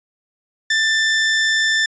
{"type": "tone", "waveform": "sawtooth", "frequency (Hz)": 1774, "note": "A6", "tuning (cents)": 14, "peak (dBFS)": -11, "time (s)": [0.7, 1.86], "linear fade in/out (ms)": 5, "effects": ["resampled to 16000 Hz"]}